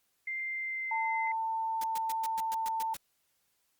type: tone with pitch glide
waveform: sine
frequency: 2093 to 2063 Hz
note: C7 to C7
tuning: 0 to -25 cents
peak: -33 dBFS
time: 0.27-1.32 s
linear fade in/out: 5 ms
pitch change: -25 cents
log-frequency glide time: 0.49-1.19 s
type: tone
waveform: sine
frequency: 895 Hz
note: A5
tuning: 29 cents sharp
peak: -30 dBFS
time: 0.91-2.94 s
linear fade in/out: 5 ms
type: noise bursts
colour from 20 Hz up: white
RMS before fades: -41 dBFS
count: 9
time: 1.81-2.969 s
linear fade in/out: 5 ms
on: 31 ms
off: 110 ms
effects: white hiss -75 dBFS RMS until 3.79 s + Opus 48 kbps